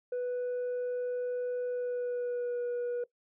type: tone with pitch glide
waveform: sine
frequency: 493.9 to 484.6 Hz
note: B4 to B4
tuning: 0 to -33 cents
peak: -28 dBFS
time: 0.12-3.04 s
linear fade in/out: 5 ms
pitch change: -33 cents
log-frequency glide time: 1.67-2.6 s
effects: noise-tail reverb RT60 0.1 s tail -20 dB re dry + tanh soft clip ceiling -30 dBFS